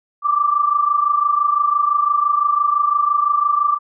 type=tone pair together; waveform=sine; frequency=1168 / 1193.9 Hz; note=D6 / D6; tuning=-10 / +28 cents; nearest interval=unison; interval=38 cents; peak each=-15 / -19 dBFS; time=0.22-3.79 s; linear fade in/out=50 ms; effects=none

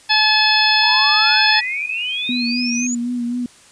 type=harmonic tone; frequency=860 Hz; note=A5; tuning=40 cents flat; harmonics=1 / 2 / 3 / 4 / 5 / 6; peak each=-19 / -19 / -19 / -19 / -19 / -19 dBFS; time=0.09-1.61 s; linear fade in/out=20 ms
type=exponential sweep; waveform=sine; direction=up; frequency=895 to 7040 Hz; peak=-22 dBFS; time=0.82-2.95 s; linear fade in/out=5 ms
type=tone; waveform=sine; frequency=2489 Hz; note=D#7; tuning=in tune; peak=-24 dBFS; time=1.25-2.87 s; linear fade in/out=5 ms
type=tone with vibrato; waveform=sine; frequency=242 Hz; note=B3; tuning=35 cents flat; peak=-19 dBFS; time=2.29-3.46 s; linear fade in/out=2 ms; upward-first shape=sine; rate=3.9 Hz; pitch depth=35 cents each way
effects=white hiss -47 dBFS RMS until 3.71 s + resampled to 22050 Hz

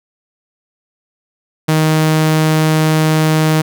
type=tone; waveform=sawtooth; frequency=156.7 Hz; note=D#3; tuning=13 cents sharp; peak=-6 dBFS; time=1.68-3.62 s; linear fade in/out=10 ms; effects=none

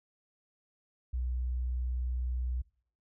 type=tone; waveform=sine; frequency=62 Hz; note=B1; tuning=7 cents sharp; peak=-30 dBFS; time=1.13-2.62 s; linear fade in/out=10 ms; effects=noise-tail reverb RT60 0.6 s tail -25 dB re dry

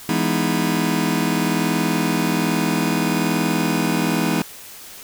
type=chord; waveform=sawtooth; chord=E major seventh; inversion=none; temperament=just; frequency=164.81 / 206 / 247.2 / 309 Hz; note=E3 / G#3 / B3 / D#4; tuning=0 / -14 / +2 / -12 cents; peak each=-19 dBFS; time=0.09-4.42 s; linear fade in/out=2 ms; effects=white hiss -39 dBFS RMS until 5.03 s

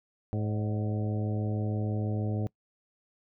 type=harmonic tone with a mistuned harmonic; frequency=106.4 Hz; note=G#2; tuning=42 cents sharp; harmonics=1 / 2 / 3 / 4 / 5 / 6 / 7; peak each=-29 / -35 / -39 / -41 / -43 / -45 / -46 dBFS; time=0.33-2.47 s; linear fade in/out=0 ms; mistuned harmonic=6; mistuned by=-54 cents; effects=noise-tail reverb RT60 0.1 s tail -23 dB re dry

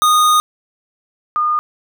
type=tone pair in turn; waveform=square / sine; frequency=1234 / 1219.1 Hz; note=D#6 / D#6; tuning=-15 / -36 cents; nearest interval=unison; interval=21 cents; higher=first; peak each=-10 / -13 dBFS; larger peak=first; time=0.02-0.4 / 1.36-1.59 s; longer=first; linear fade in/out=0 ms; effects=none

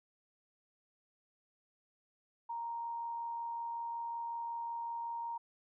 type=tone with amplitude modulation; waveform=sine; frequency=932.3 Hz; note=A#5; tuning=in tune; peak=-36 dBFS; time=2.49-5.38 s; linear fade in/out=10 ms; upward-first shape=sine; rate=85.4 Hz; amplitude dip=25%; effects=none

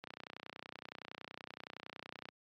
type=click train; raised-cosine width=0.3 ms; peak=-29 dBFS; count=70; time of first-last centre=0.04-2.288 s; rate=30.7 Hz; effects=high-pass 150 Hz 12 dB/octave + AAC 64 kbps

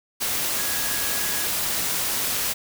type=tone in noise; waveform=sine; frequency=1661.2 Hz; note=G#6; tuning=in tune; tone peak=-35 dBFS; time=0.57-1.47 s; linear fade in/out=20 ms; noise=white; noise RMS=-25 dBFS; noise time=0.2-2.54 s; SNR=-13 dB; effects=none

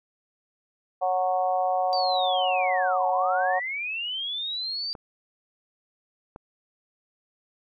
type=harmonic tone; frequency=184.1 Hz; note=F#3; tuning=8 cents flat; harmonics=3 / 4 / 5 / 6; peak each=-28 / -23 / -34 / -35 dBFS; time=1.01-3.6 s; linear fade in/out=20 ms
type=linear two-way sweep; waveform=sine; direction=down then up; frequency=4699 to 827 to 4699 Hz; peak=-28 dBFS; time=1.93-4.93 s; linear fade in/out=0 ms; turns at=3.07 s
type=clicks; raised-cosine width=1 ms; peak=-26 dBFS; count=2; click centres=4.952 / 6.361 s
effects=none

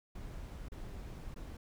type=noise with dropouts; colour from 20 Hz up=brown; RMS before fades=-45 dBFS; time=0.15-1.57 s; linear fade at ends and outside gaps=5 ms; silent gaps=0.685-0.718 / 1.343-1.36 s; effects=none

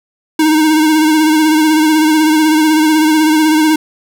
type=tone with vibrato; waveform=square; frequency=311.1 Hz; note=D#4; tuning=in tune; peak=-8 dBFS; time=0.39-3.76 s; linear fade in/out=5 ms; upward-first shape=sine; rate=16 Hz; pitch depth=39 cents each way; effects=none

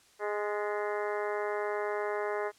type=harmonic tone with a mistuned harmonic; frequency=207.7 Hz; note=G#3; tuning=in tune; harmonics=2 / 3 / 4 / 5 / 6 / 7 / 8 / 9 / 10; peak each=-33 / -37 / -39 / -41 / -43 / -44 / -45 / -46 / -47 dBFS; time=0.19-2.52 s; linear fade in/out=50 ms; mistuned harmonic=8; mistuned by=+42 cents; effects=white hiss -62 dBFS RMS until 2.58 s + low-pass 9000 Hz 12 dB/octave

